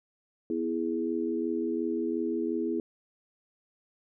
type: chord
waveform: sine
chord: E major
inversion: second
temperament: equal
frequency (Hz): 246.9 / 329.6 / 415.3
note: B3 / E4 / G#4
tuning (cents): 0 / 0 / 0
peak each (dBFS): -33 / -30 / -33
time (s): 0.5-2.8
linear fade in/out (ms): 2
effects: none